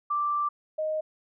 sine tone pair in turn, 1174.7 / 622.3 Hz, D6 / D#5, 0 / 0 cents, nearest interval major seventh, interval 1100 cents, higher first, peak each -24 / -26 dBFS, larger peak first, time 0.1-0.49 / 0.78-1.01 s, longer first, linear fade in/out 10 ms, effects none

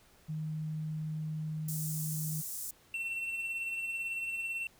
sine tone, 155.56 Hz, D#3, in tune, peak -34 dBFS, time 0.28-2.42 s, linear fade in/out 20 ms
pink high-pass noise, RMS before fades -40 dBFS, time 1.68-2.71 s, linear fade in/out 5 ms, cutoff 7100 Hz, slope 24 dB/octave
triangle tone with tremolo, 2703 Hz, E7, 43 cents sharp, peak -31 dBFS, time 2.94-4.67 s, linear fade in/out 2 ms, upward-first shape sine, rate 18 Hz, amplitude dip 35%
effects pink hiss -63 dBFS RMS until 4.79 s

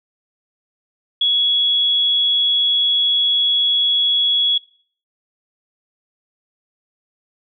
sine tone, 3357 Hz, G#7, 18 cents sharp, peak -13 dBFS, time 1.21-4.58 s, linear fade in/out 5 ms, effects noise-tail reverb RT60 0.5 s tail -21 dB re dry

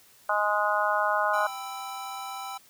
harmonic tone, 208.2 Hz, G#3, 5 cents sharp, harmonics 3 / 4 / 5 / 6 / 7, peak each -29 / -29 / -29 / -29 / -29 dBFS, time 0.29-1.47 s, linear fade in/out 5 ms
square chord, E minor, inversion first, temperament equal with one note detuned, 784 / 998.7 / 1318.5 Hz, G5 / B5 / E6, 0 / +19 / 0 cents, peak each -38 / -42 / -40 dBFS, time 1.33-2.58 s, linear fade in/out 10 ms
effects white hiss -57 dBFS RMS until 2.69 s

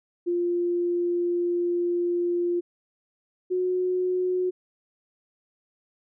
sine tone pair in turn, 349.2 / 365.4 Hz, F4 / F#4, 0 / -22 cents, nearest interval minor second, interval 78 cents, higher second, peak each -22 dBFS, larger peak neither, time 0.26-2.61 / 3.5-4.51 s, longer first, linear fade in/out 20 ms, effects none

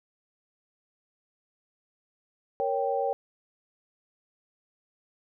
sine chord, G diminished, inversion first, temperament equal, 466.2 / 554.4 / 784 Hz, Bb4 / Db5 / G5, 0 / 0 / 0 cents, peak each -30 / -29 / -29 dBFS, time 2.6-3.13 s, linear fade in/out 0 ms, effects none

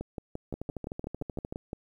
two click trains, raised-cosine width 2 ms, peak -22 / -22 dBFS, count 11 / 14, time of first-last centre 0.01-1.731 / 0.54-1.525 s, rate 5.81 / 13.2 Hz, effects 10-bit

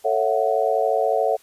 sine chord, F# minor seventh, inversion first, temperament just, 444 / 555 / 666 / 740 Hz, A4 / C#5 / E5 / F#5, +16 / +2 / +18 / 0 cents, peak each -23 dBFS, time 0.04-1.37 s, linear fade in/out 20 ms, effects white hiss -54 dBFS RMS until 1.42 s + resampled to 32000 Hz

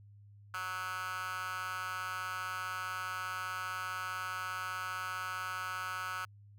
10% pulse tone with high-pass filter, 184.8 Hz, F#3, 2 cents flat, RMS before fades -39 dBFS, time 0.54-6.25 s, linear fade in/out 2 ms, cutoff 1400 Hz, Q 6.5, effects added 102 Hz sine -54 dBFS peak until 6.58 s

